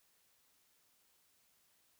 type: silence
effects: white hiss -73 dBFS RMS until 1.99 s